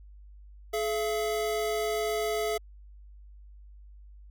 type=tone pair together; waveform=square; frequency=426.5 / 677 Hz; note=G#4 / E5; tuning=+46 / +46 cents; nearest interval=minor sixth; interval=800 cents; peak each=-30 / -32 dBFS; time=0.73-2.58 s; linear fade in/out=10 ms; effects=added 50 Hz sine -47 dBFS peak until 4.3 s